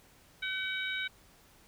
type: harmonic tone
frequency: 759 Hz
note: F#5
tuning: 44 cents sharp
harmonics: 2 / 3 / 4 / 5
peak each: -36 / -37 / -43 / -39 dBFS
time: 0.42-1.08 s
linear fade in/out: 10 ms
effects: pink hiss -61 dBFS RMS until 1.67 s